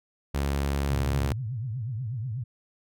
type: tone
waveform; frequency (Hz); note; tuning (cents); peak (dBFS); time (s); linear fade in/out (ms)
sawtooth; 70; C#2; +18; -21; 0.34-1.33; 10
type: tone with vibrato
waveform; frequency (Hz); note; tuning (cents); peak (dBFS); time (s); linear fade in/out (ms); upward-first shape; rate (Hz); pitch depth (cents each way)
sine; 118.6; A#2; +30; -29; 0.89-2.44; 10; triangle; 8.2; 270
effects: none